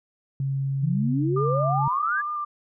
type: tone with pitch glide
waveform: sine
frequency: 136.4 to 138.54 Hz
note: C#3 to C#3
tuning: -28 to -1 cents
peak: -23 dBFS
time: 0.4-1.88 s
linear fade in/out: 2 ms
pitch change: +27 cents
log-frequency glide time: 0.63-1.38 s
type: exponential sweep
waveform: sine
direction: up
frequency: 150 to 1719 Hz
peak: -23 dBFS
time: 0.82-2.22 s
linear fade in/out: 20 ms
type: tone with vibrato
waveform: sine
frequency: 1196 Hz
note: D6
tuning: 31 cents sharp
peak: -26 dBFS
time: 1.36-2.45 s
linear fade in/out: 10 ms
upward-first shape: square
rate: 5.5 Hz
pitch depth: 13 cents each way
effects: none